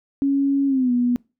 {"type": "tone with pitch glide", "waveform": "sine", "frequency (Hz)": [277.2, 244.1], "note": ["C#4", "B3"], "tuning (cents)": [0, -20], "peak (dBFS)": -16, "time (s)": [0.22, 1.16], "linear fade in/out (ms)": 0, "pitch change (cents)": -220, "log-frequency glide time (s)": [0.67, 0.92], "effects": ["noise-tail reverb RT60 0.3 s tail -25 dB re dry"]}